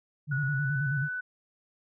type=tone with vibrato; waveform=sine; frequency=140 Hz; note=C#3; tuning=18 cents sharp; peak=-27 dBFS; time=0.27-1.09 s; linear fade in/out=50 ms; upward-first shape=square; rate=9.3 Hz; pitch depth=93 cents each way
type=tone with pitch glide; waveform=sine; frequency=1463 to 1494.6 Hz; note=F#6 to F#6; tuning=-20 to +17 cents; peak=-31 dBFS; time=0.31-1.21 s; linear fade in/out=10 ms; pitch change=+37 cents; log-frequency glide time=0.45-0.77 s
effects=none